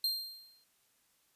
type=tone with exponential decay; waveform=45% pulse; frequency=4186 Hz; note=C8; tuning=in tune; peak=-27 dBFS; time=0.04-0.64 s; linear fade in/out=2 ms; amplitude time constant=130 ms; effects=white hiss -72 dBFS RMS until 1.35 s + resampled to 32000 Hz